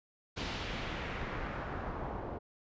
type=noise with low-pass filter sweep; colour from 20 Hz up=pink; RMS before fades=-39 dBFS; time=0.36-2.39 s; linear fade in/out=20 ms; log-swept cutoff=4300 to 790 Hz; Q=1.3; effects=resampled to 16000 Hz